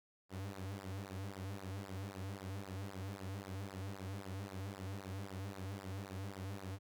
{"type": "tone with flanger", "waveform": "sawtooth", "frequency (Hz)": 97, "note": "G2", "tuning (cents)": -18, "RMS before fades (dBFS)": -45, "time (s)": [0.29, 6.79], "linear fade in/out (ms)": 50, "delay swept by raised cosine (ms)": [0.31, 5.31], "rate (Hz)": 3.8, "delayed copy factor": -1, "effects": []}